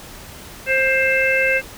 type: harmonic tone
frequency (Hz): 528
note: C5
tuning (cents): +16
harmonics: 1 / 3 / 4 / 5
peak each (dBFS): -20 / -20 / -20 / -20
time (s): 0.66-1.62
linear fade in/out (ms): 50
effects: pink hiss -38 dBFS RMS until 1.77 s